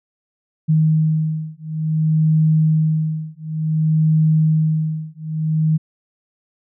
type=beating tone pair; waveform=sine; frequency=156.7 / 157.26 Hz; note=D#3 / D#3; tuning=+13 / +19 cents; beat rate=0.56 Hz; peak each=-17 dBFS; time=0.68-5.78 s; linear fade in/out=20 ms; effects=none